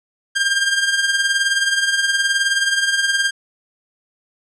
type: tone with tremolo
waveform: sawtooth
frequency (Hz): 1600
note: G6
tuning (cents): +35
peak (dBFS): -9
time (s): 0.35-3.31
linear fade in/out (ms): 20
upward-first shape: triangle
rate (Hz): 19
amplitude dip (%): 65
effects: resampled to 22050 Hz